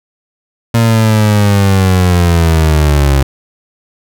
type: linear sweep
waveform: 30% pulse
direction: down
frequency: 116.54 to 67.1 Hz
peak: -4 dBFS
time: 0.74-3.23 s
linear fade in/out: 5 ms
effects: none